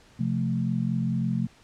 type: chord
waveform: sine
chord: F major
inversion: second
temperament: equal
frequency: 130.81 / 174.61 / 220 Hz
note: C3 / F3 / A3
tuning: 0 / 0 / 0 cents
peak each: -28 dBFS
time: 0.19-1.47 s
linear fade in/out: 10 ms
effects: pink hiss -56 dBFS RMS until 1.63 s + low-pass 7000 Hz 12 dB/octave